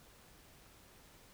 silence, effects pink hiss -61 dBFS RMS until 1.33 s

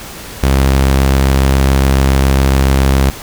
sawtooth tone, 67.2 Hz, C2, 47 cents sharp, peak -4 dBFS, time 0.43-3.1 s, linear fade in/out 0 ms, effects pink hiss -29 dBFS RMS until 3.22 s

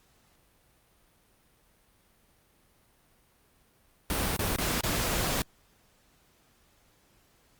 pink noise with dropouts, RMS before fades -29 dBFS, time 4.1-5.42 s, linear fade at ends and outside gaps 1 ms, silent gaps 4.365-4.392 / 4.562-4.584 / 4.809-4.836 s, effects pink hiss -65 dBFS RMS until 7.59 s + Opus 48 kbps

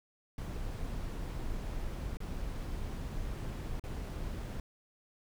brown noise with dropouts, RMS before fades -38 dBFS, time 0.38-4.6 s, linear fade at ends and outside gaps 2 ms, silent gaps 2.171-2.203 / 3.797-3.838 s, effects none

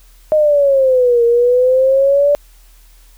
sine exponential two-way sweep, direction down then up, 622.3 to 466.2 to 584 Hz, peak -8 dBFS, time 0.32-2.35 s, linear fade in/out 0 ms, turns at 1.24 s, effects added 40 Hz sine -42 dBFS peak until 3.17 s + white hiss -51 dBFS RMS until 3.17 s

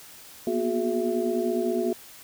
sine tone cluster, 236.3 / 246.2 / 363.4 / 417.8 / 669 Hz, A#3 / B3 / F#4 / G#4 / E5, +24 / -5 / -31 / +10 / +25 cents, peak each -31 / -32 / -26 / -30 / -32 dBFS, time 0.47-1.93 s, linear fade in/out 2 ms, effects white hiss -47 dBFS RMS until 2.23 s

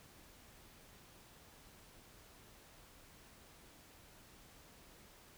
silence, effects pink hiss -61 dBFS RMS until 5.37 s

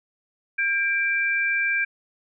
sine tone pair together, 1606.5 / 2347 Hz, G6 / D7, +42 / -2 cents, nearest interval perfect fifth, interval 656 cents, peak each -23 dBFS, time 0.58-1.85 s, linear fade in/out 10 ms, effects none

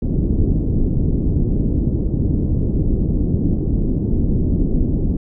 pink low-pass noise, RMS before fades -17 dBFS, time 0.02-5.17 s, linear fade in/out 5 ms, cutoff 340 Hz, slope 24 dB/octave, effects none

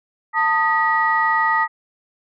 sine tone cluster, 893 / 1241 / 1924 Hz, A5 / D#6 / B6, +25 / -5 / -46 cents, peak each -19 dBFS, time 0.33-1.68 s, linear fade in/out 50 ms, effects tanh soft clip ceiling -5 dBFS

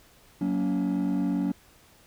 triangle chord, F# major, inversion none, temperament equal with one note detuned, 185 / 233.1 / 283 Hz, F#3 / A#3 / C#4, 0 / 0 / +36 cents, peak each -25 / -28 / -24 dBFS, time 0.41-1.52 s, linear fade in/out 5 ms, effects tanh soft clip ceiling -18 dBFS + pink hiss -57 dBFS RMS until 2.06 s

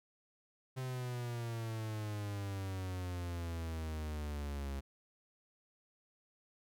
45% pulse exponential sweep, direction down, 130.81 to 68 Hz, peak -38 dBFS, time 0.76-4.81 s, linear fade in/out 20 ms, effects none

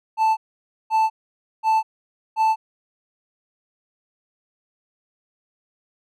triangle tone bursts, 881 Hz, A5, 2 cents sharp, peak -13 dBFS, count 4, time 0.17-2.56 s, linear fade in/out 50 ms, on 200 ms, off 530 ms, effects none

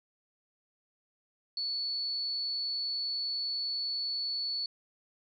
sine tone, 4435 Hz, C#8, in tune, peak -31 dBFS, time 1.57-4.66 s, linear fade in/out 2 ms, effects none

